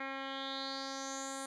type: tone with low-pass filter sweep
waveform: 10% pulse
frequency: 270 Hz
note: C#4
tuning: 45 cents flat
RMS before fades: -41 dBFS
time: 0-1.46 s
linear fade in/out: 5 ms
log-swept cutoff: 2300 to 8900 Hz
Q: 5.5
effects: none